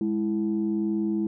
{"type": "tone pair together", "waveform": "sine", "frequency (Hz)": [207.5, 329.6], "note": ["G#3", "E4"], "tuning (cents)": [-1, 0], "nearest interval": "minor sixth", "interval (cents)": 801, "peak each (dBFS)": -25, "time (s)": [0.01, 1.27], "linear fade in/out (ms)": 2, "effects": ["tanh soft clip ceiling -17 dBFS"]}